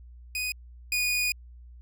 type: tone pair in turn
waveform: sawtooth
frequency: 2489 / 2463 Hz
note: D#7 / D#7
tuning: 0 / -18 cents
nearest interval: unison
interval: 18 cents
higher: first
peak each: -25 / -21 dBFS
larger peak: second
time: 0.35-0.52 / 0.92-1.32 s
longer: second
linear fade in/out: 2 ms
effects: added 60 Hz sine -45 dBFS peak until 1.81 s